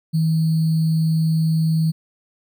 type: tone with sample-and-hold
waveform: sine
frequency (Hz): 160.4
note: E3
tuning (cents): -47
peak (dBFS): -15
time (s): 0.13-1.92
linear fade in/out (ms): 20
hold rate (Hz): 4410
effects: none